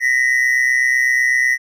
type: tone pair together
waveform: triangle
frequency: 1864.7 / 1992.7 Hz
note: A#6 / B6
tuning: 0 / +15 cents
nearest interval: minor second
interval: 115 cents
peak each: -14 dBFS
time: 0-1.58 s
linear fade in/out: 50 ms
effects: none